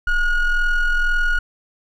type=ring-modulated tone; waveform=triangle; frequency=731 Hz; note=F#5; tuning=21 cents flat; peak=-10 dBFS; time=0.07-1.39 s; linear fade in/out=5 ms; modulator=710 Hz; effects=none